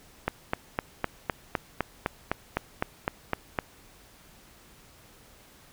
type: click train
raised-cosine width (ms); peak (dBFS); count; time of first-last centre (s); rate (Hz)
0.5; -10; 14; 0.28-3.588; 3.93
effects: pink hiss -55 dBFS RMS until 5.72 s